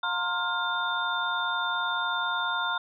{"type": "tone cluster", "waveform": "sine", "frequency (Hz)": [712, 921, 1051, 1407, 3602], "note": ["F5", "A#5", "C6", "F6", "A7"], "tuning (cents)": [33, -21, 7, 12, 40], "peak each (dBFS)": [-38, -33, -33, -29, -33], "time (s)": [0.03, 2.78], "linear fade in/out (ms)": 5, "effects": []}